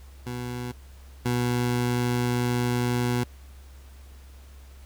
20% pulse tone pair in turn, 122.9 / 122.2 Hz, B2 / B2, -8 / -18 cents, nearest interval unison, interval 10 cents, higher first, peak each -26 / -18 dBFS, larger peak second, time 0.26-0.72 / 1.25-3.24 s, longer second, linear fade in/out 10 ms, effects added 67 Hz sine -44 dBFS peak until 4.85 s + pink hiss -56 dBFS RMS until 4.85 s

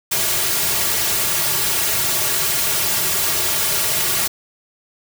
white noise with comb filter, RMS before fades -19 dBFS, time 0.11-4.28 s, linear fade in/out 10 ms, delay 3.9 ms, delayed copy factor -0.95, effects none

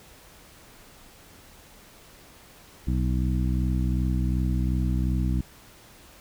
harmonic tone with a mistuned harmonic, 62.7 Hz, B1, 27 cents sharp, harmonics 1 / 2 / 3 / 4 / 5, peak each -24 / -28 / -30 / -34 / -36 dBFS, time 2.87-5.41 s, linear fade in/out 5 ms, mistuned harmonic 5, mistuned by +18 cents, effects pink hiss -51 dBFS RMS until 6.2 s

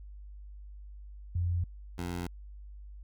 sine / 15% pulse tone pair in turn, 87.31 / 87.81 Hz, F2 / F2, 0 / +10 cents, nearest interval unison, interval 10 cents, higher second, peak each -27 / -28 dBFS, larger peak first, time 1.35-1.64 / 1.98-2.27 s, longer neither, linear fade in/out 5 ms, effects added 50 Hz sine -44 dBFS peak until 3.03 s

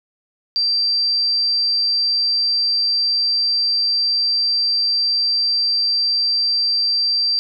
sine tone, 4699 Hz, D8, in tune, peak -15 dBFS, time 0.56-7.39 s, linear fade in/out 0 ms, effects none

